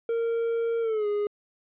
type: tone with pitch glide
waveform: triangle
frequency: 461.6 to 413.6 Hz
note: A#4 to G#4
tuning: -17 to -7 cents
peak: -22 dBFS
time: 0.09-1.27 s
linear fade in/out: 2 ms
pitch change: -190 cents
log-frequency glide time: 0.81-1.07 s
effects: resampled to 8000 Hz